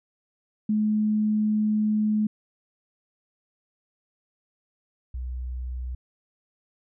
sine tone pair in turn, 213.3 / 62.45 Hz, G#3 / B1, +46 / +20 cents, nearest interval octave + major sixth, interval 2126 cents, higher first, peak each -20 / -29 dBFS, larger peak first, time 0.69-2.27 / 5.14-5.95 s, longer first, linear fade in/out 5 ms, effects none

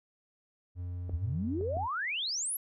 triangle tone with pitch glide, 88.9 to 87.68 Hz, F2 to F2, +31 to +7 cents, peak -33 dBFS, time 0.75-1.88 s, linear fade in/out 50 ms, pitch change -24 cents, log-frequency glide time 1.34-1.68 s
clicks, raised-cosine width 2 ms, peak -29 dBFS, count 3, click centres 1.095 / 1.611 / 1.769 s
sine exponential sweep, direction up, 70.3 to 11960 Hz, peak -31 dBFS, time 1.13-2.57 s, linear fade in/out 5 ms
effects none

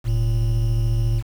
triangle tone pair together, 42.63 / 113.8 Hz, F1 / A#2, -41 / -41 cents, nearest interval octave + perfect fourth, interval 1700 cents, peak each -19 / -17 dBFS, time 0.04-1.23 s, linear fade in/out 50 ms, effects 7-bit

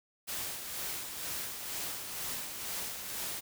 white noise with tremolo, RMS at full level -37 dBFS, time 0.27-3.41 s, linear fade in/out 20 ms, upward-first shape sine, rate 2.1 Hz, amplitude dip 45%, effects none

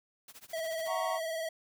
white noise with tremolo, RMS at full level -49 dBFS, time 0.28-0.88 s, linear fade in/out 2 ms, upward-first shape sine, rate 14 Hz, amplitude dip 95%
square tone with vibrato, 650 Hz, E5, 24 cents flat, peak -34 dBFS, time 0.53-1.49 s, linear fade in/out 5 ms, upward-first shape sine, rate 20 Hz, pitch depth 46 cents each way
triangle chord, F# major, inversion none, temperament equal, 740 / 932.3 / 1108.7 Hz, F#5 / A#5 / C#6, 0 / 0 / 0 cents, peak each -34 / -36 / -35 dBFS, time 0.86-1.2 s, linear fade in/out 50 ms
effects none

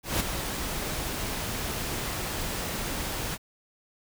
pink noise with ADSR envelope, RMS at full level -25 dBFS, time 0.03-3.38 s, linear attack 170 ms, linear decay 14 ms, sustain -7 dB, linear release 41 ms, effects none

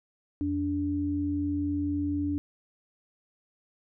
sine tone pair together, 86.07 / 290 Hz, F2 / D4, -25 / -22 cents, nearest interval octave + major sixth, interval 2103 cents, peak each -33 / -27 dBFS, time 0.41-2.38 s, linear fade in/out 0 ms, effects none

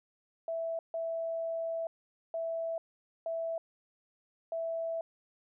sine tone bursts at uneven times, 659.3 Hz, E5, in tune, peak -32 dBFS, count 5, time 0.48-0.79 / 0.94-1.87 / 2.34-2.78 / 3.26-3.58 / 4.52-5.01 s, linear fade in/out 2 ms, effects none

